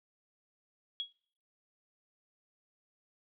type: tone with exponential decay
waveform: sine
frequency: 3322 Hz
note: G#7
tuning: in tune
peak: -30 dBFS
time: 1-1.12 s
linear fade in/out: 0 ms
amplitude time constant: 26 ms
effects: noise-tail reverb RT60 0.6 s tail -24 dB re dry